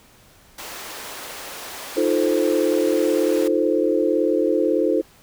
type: high-pass noise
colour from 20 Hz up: pink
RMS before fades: -35 dBFS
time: 0.58-3.48 s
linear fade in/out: 5 ms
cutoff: 480 Hz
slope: 12 dB/octave
type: chord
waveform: sine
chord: F dominant seventh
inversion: third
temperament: equal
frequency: 311.1 / 349.2 / 440 / 523.3 Hz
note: Eb4 / F4 / A4 / C5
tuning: 0 / 0 / 0 / 0 cents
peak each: -22 dBFS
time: 1.96-5.02 s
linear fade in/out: 20 ms
effects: pink hiss -52 dBFS RMS until 5.22 s